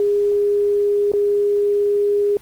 sine tone with dropouts, 409 Hz, G#4, 26 cents flat, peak -14 dBFS, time 0-2.37 s, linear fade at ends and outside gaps 1 ms, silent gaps 1.118-1.136 s, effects pink hiss -47 dBFS RMS until 2.41 s + Opus 32 kbps

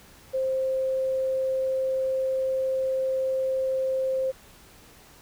sine tone, 526 Hz, C5, 9 cents sharp, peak -23 dBFS, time 0.33-4.32 s, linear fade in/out 20 ms, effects pink hiss -52 dBFS RMS until 5.21 s

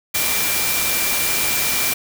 sine tone in noise, 2362 Hz, D7, 9 cents sharp, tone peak -26 dBFS, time 0.14-1.94 s, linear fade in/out 10 ms, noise white, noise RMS -20 dBFS, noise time 0.14-1.94 s, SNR -9 dB, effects none

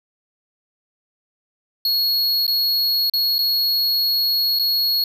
square tone with dropouts, 4329 Hz, C#8, 42 cents flat, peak -17 dBFS, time 1.85-5.04 s, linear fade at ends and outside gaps 2 ms, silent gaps 2.467-2.478 / 3.098-3.136 / 3.383-3.389 / 4.589-4.595 s, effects none

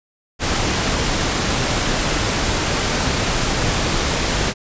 pink noise, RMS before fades -19 dBFS, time 0.39-4.54 s, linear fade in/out 50 ms, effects resampled to 16000 Hz

